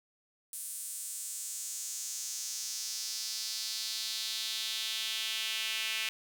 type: tone with high-pass filter sweep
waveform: sawtooth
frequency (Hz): 220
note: A3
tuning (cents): 0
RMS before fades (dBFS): -37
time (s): 0.53-6.09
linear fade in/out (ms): 0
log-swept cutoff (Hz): 9500 to 2600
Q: 2.7
effects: none